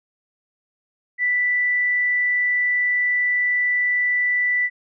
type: tone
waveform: sine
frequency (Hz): 1975.5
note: B6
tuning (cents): 0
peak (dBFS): -17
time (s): 1.18-4.7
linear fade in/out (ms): 50
effects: none